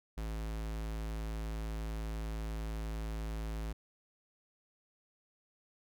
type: tone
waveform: square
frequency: 54.3 Hz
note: A1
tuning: 22 cents flat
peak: -37 dBFS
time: 0.17-3.73 s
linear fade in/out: 10 ms
effects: none